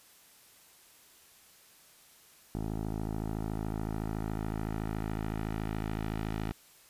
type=tone with low-pass filter sweep; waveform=10% pulse; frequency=53.8 Hz; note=A1; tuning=38 cents flat; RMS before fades=-35 dBFS; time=2.55-6.52 s; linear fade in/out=0 ms; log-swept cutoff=710 to 3600 Hz; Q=0.77; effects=white hiss -59 dBFS RMS until 6.89 s + resampled to 32000 Hz